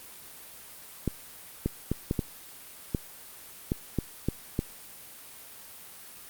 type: clicks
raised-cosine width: 3 ms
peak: -13 dBFS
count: 10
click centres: 1.077 / 1.66 / 1.916 / 2.111 / 2.192 / 2.948 / 3.719 / 3.987 / 4.286 / 4.591 s
effects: white hiss -47 dBFS RMS until 6.29 s + Opus 32 kbps